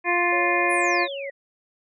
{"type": "harmonic tone", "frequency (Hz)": 350, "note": "F4", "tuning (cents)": 4, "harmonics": [1, 2, 3, 5, 6, 7], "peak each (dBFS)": [-26, -26, -26, -26, -26, -26], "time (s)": [0.04, 1.08], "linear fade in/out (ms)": 50}
{"type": "tone", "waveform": "sine", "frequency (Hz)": 554.4, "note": "C#5", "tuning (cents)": 0, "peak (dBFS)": -30, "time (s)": [0.32, 1.3], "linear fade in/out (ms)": 5}
{"type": "exponential sweep", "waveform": "sine", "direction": "down", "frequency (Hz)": [11175, 1864.7], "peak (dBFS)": -34, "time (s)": [0.69, 1.31], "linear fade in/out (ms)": 20}
{"effects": []}